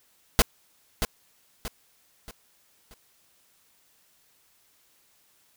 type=noise with echo; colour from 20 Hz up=pink; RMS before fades=-17 dBFS; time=0.39-0.42 s; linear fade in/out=0 ms; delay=630 ms; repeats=4; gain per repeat=-8 dB; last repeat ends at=2.94 s; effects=white hiss -64 dBFS RMS until 5.56 s

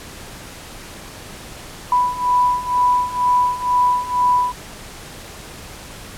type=beating tone pair; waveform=sine; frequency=987.8 / 989.9 Hz; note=B5 / B5; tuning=0 / +4 cents; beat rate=2.1 Hz; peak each=-19 / -16 dBFS; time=1.92-4.52 s; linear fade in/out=2 ms; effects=pink hiss -36 dBFS RMS until 6.17 s + low-pass 12000 Hz 12 dB/octave

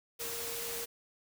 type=tone in noise; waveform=sine; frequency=466.2 Hz; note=A#4; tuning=in tune; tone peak=-44 dBFS; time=0.19-0.86 s; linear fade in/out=20 ms; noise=white; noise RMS=-39 dBFS; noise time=0.19-0.86 s; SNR=-8 dB; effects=none

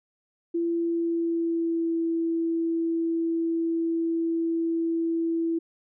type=tone with pitch glide; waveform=sine; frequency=338 to 331 Hz; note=E4 to E4; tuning=+43 to +7 cents; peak=-23 dBFS; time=0.54-5.59 s; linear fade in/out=10 ms; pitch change=-36 cents; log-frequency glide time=0.67-1.97 s; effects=none

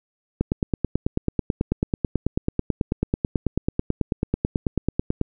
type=click train; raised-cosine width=3 ms; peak=-7 dBFS; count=45; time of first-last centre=0.41-5.213 s; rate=9.16 Hz; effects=none

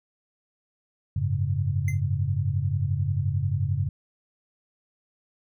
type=chord; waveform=sine; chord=F# suspended second; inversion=none; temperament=equal; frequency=92.5 / 103.83 / 138.59 Hz; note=F#2 / G#2 / C#3; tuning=0 / 0 / 0 cents; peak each=-27 dBFS; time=1.16-3.89 s; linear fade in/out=5 ms
type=tone with exponential decay; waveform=square; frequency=2071 Hz; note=C7; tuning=18 cents flat; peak=-30 dBFS; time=1.88-2 s; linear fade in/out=2 ms; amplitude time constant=26 ms
effects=none

